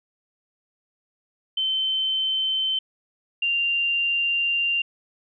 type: tone pair in turn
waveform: sine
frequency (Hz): 3082 / 2783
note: G7 / F7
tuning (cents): -30 / -7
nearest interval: major second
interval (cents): 177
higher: first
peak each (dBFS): -21 / -20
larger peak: second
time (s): 1.57-2.79 / 3.42-4.82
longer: second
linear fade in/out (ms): 5
effects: none